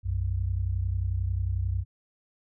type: tone pair together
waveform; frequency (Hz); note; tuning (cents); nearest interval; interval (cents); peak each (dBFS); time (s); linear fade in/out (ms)
sine; 62.6 / 93.79; B1 / F#2; +24 / +24; perfect fifth; 700; -29 / -27; 0.03-1.85; 50
effects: none